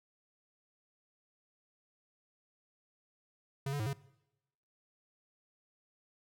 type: tone with pitch steps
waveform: square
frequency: 137.6 / 144 / 107.7 / 138.7 Hz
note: C#3 / D3 / A2 / C#3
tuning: -12 / -34 / -37 / +1 cents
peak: -34 dBFS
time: 3.66-3.932 s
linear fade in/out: 5 ms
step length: 68 ms
effects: noise-tail reverb RT60 0.9 s tail -21 dB re dry